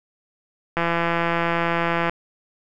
click train, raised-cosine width 0.5 ms, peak -7 dBFS, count 225, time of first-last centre 0.77-2.095 s, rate 169 Hz, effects none

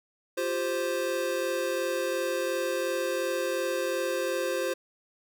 square chord, F suspended second, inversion none, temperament equal, 349.2 / 392 / 523.3 Hz, F4 / G4 / C5, 0 / 0 / 0 cents, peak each -34 / -35 / -30 dBFS, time 0.37-4.74 s, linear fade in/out 10 ms, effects none

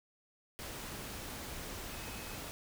sine tone in noise, 2554 Hz, D#7, 45 cents sharp, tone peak -54 dBFS, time 1.91-2.36 s, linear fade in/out 0 ms, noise pink, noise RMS -44 dBFS, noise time 0.59-2.51 s, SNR -13 dB, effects none

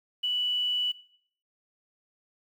sine tone with quantisation, 2960 Hz, F#7, in tune, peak -25 dBFS, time 0.23-0.92 s, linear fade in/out 10 ms, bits 9, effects noise-tail reverb RT60 0.6 s tail -18 dB re dry

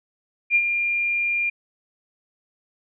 sine tone with ADSR envelope, 2400 Hz, D7, 37 cents sharp, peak -13 dBFS, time 0.5-1.5 s, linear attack 52 ms, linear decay 59 ms, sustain -7 dB, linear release 9 ms, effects none

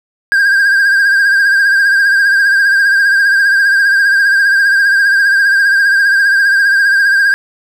triangle tone with vibrato, 1602 Hz, G6, 37 cents sharp, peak -5 dBFS, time 0.32-7.34 s, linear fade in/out 0 ms, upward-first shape triangle, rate 15 Hz, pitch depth 60 cents each way, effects none

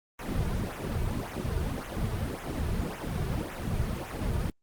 brown noise with flanger, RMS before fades -31 dBFS, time 0.19-4.5 s, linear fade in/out 2 ms, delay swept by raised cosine 0.21 to 3.81 ms, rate 1.8 Hz, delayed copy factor -0.85, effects Opus 32 kbps

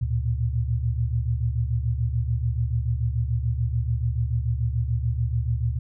sine tone cluster, 72.2 / 112.2 / 119.1 Hz, D2 / A2 / A#2, -29 / +34 / +38 cents, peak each -26 dBFS, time 0.01-5.79 s, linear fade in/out 10 ms, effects none

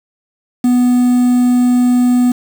triangle tone with quantisation, 246.9 Hz, B3, in tune, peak -6 dBFS, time 0.64-2.32 s, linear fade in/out 5 ms, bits 5, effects none

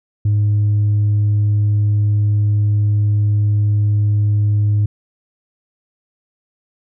triangle tone with tanh clipping, 104.1 Hz, G#2, 5 cents sharp, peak -12 dBFS, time 0.25-4.86 s, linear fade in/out 5 ms, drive 6 dB, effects none

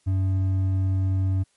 triangle tone with hard clipping, 94.9 Hz, F#2, 44 cents sharp, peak -21 dBFS, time 0.06-1.44 s, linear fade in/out 20 ms, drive 8 dB, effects white hiss -66 dBFS RMS until 1.56 s + MP3 48 kbps

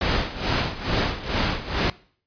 pink noise with tremolo, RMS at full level -21 dBFS, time 0.01-1.9 s, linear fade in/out 2 ms, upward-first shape sine, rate 2.3 Hz, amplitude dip 80%, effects noise-tail reverb RT60 0.5 s tail -21 dB re dry + resampled to 11025 Hz

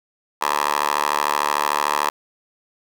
10% pulse tone with high-pass filter, 73.42 Hz, D2, in tune, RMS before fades -21 dBFS, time 0.41-2.1 s, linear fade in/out 10 ms, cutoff 890 Hz, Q 3.1, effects none

